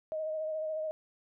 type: tone with vibrato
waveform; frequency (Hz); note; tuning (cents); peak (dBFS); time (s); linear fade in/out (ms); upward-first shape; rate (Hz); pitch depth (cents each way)
sine; 626; D#5; +10; -32; 0.12-0.91; 0; sine; 14; 25
effects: none